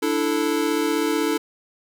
square chord, D suspended second, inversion none, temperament equal, 293.7 / 329.6 / 440 Hz, D4 / E4 / A4, 0 / 0 / 0 cents, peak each -25 dBFS, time 0.02-1.38 s, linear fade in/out 10 ms, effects none

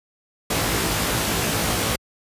pink noise with comb filter, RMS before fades -22 dBFS, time 0.5-1.96 s, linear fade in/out 5 ms, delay 18 ms, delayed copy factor +0.95, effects high-pass 60 Hz 12 dB/octave + resampled to 32000 Hz

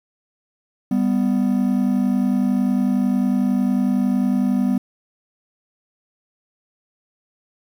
triangle tone pair together, 197.4 / 248.4 Hz, G3 / B3, +12 / +10 cents, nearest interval major third, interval 398 cents, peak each -17 / -16 dBFS, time 0.91-4.78 s, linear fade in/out 5 ms, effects tanh soft clip ceiling -6 dBFS + 8-bit

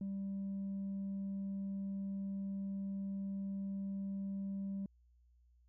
triangle tone with tanh clipping, 196 Hz, G3, in tune, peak -38 dBFS, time 0.01-4.86 s, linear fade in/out 2 ms, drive 6 dB, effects added 60 Hz sine -65 dBFS peak until 5.68 s

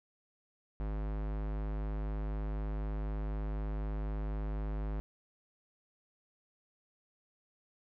square tone with low-pass filter, 52 Hz, G#1, 3 cents sharp, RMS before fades -36 dBFS, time 0.8-5 s, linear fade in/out 0 ms, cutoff 1500 Hz, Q 0.6, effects none

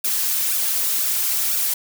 blue noise with flanger, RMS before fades -21 dBFS, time 0.04-1.74 s, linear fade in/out 5 ms, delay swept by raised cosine 0.97 to 5.57 ms, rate 2 Hz, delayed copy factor -0.75, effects none

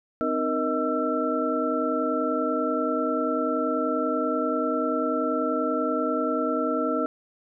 sine tone cluster, 256.8 / 307.1 / 470 / 631 / 1336 Hz, C4 / D#4 / A#4 / D#5 / E6, -32 / -23 / +14 / +24 / +23 cents, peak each -29 dBFS, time 0.21-7.06 s, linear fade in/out 0 ms, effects none

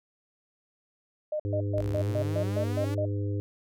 sine tone bursts, 609 Hz, D#5, 37 cents flat, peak -27 dBFS, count 9, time 1.32-3.053 s, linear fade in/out 5 ms, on 77 ms, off 130 ms
harmonic tone, 101.4 Hz, G#2, 41 cents flat, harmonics 1 / 3 / 4 / 5, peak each -28 / -36 / -39 / -42 dBFS, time 1.45-3.4 s, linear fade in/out 0 ms
sawtooth linear sweep, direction up, 40.09 to 293.7 Hz, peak -32 dBFS, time 1.77-2.95 s, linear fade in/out 10 ms
effects none

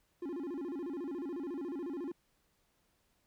triangle tone with vibrato, 311.1 Hz, D#4, in tune, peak -35 dBFS, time 0.22-2.12 s, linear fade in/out 5 ms, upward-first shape square, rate 14 Hz, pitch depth 210 cents each way, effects pink hiss -75 dBFS RMS until 3.26 s

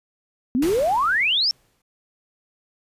sine exponential sweep, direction up, 234.8 to 5580 Hz, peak -17 dBFS, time 0.55-1.51 s, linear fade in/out 0 ms
pink noise with exponential decay, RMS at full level -29 dBFS, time 0.62-1.82 s, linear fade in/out 5 ms, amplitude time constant 260 ms
effects resampled to 32000 Hz

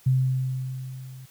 sine tone with level ramp, 130 Hz, C3, 11 cents flat, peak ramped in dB -16 to -40 dBFS, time 0.06-1.26 s, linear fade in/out 10 ms, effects white hiss -55 dBFS RMS until 1.3 s

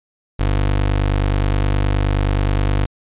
25% pulse tone, 49.53 Hz, G1, 19 cents sharp, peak -11 dBFS, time 0.39-2.86 s, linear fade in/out 10 ms, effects resampled to 8000 Hz

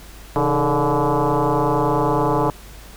sine tone with frequency modulation, 277.2 Hz, C#4, in tune, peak -15 dBFS, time 0.36-2.5 s, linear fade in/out 0 ms, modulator 146 Hz, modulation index 5.7, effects added 50 Hz sine -40 dBFS peak until 2.96 s + pink hiss -43 dBFS RMS until 2.96 s

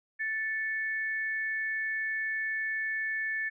sine tone pair together, 1760 / 2212 Hz, A6 / C#7, 0 / -4 cents, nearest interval major third, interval 396 cents, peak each -30 / -38 dBFS, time 0.19-3.5 s, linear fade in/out 20 ms, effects none

